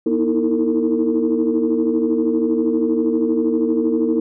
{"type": "tone cluster", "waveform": "sine", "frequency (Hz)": [240.5, 313.5, 326.1, 453.7], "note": ["B3", "D#4", "E4", "A#4"], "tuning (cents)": [-46, 13, -19, -47], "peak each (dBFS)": -20, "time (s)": [0.06, 4.2], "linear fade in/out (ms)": 5, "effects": ["tanh soft clip ceiling -7 dBFS"]}